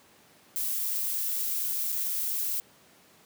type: noise with dropouts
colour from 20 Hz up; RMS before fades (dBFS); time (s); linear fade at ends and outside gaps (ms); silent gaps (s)
violet; -30; 0.56-2.6; 0; 1.92-1.925
effects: pink hiss -58 dBFS RMS until 3.25 s + high-pass 150 Hz 12 dB/octave